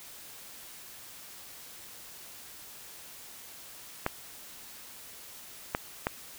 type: clicks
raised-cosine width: 0.5 ms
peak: -12 dBFS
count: 3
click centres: 4.064 / 5.749 / 6.069 s
effects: white hiss -48 dBFS RMS until 6.38 s